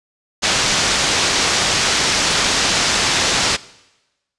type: low-pass noise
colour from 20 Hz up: white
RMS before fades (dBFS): -17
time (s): 0.42-3.57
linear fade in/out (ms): 20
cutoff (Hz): 6500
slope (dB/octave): 24
effects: noise-tail reverb RT60 1.0 s tail -20 dB re dry + resampled to 24000 Hz